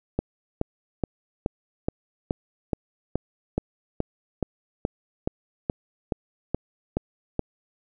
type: click train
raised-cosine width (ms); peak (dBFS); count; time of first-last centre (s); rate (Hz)
2; -10; 18; 0.19-7.393; 2.36
effects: none